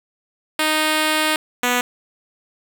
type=tone pair in turn; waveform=5% pulse; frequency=310 / 246 Hz; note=D#4 / B3; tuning=-6 / -7 cents; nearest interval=major third; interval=401 cents; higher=first; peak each=-5 dBFS; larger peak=neither; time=0.59-1.36 / 1.63-1.81 s; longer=first; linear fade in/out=2 ms; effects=none